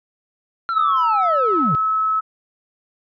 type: linear sweep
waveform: triangle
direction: down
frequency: 1379 to 122.6 Hz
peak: -17 dBFS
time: 0.69-1.75 s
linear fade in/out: 0 ms
type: tone with pitch glide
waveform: sine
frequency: 1309 to 1295.5 Hz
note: E6 to E6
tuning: -13 to -30 cents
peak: -16 dBFS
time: 0.73-2.21 s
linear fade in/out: 20 ms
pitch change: -17 cents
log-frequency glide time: 1.06-1.6 s
effects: resampled to 11025 Hz